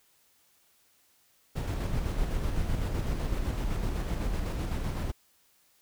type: noise with tremolo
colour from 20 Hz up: brown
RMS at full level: -29 dBFS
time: 1.55-5.12 s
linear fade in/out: 20 ms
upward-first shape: square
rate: 7.9 Hz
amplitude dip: 30%
effects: white hiss -66 dBFS RMS until 5.81 s